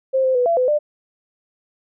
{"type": "tone with pitch steps", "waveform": "sine", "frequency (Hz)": [528, 520, 494.2, 675, 506, 596], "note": ["C5", "C5", "B4", "E5", "B4", "D5"], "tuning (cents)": [16, -11, 1, 41, 42, 25], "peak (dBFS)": -14, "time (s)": [0.13, 0.79], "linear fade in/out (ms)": 20, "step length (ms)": 110, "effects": []}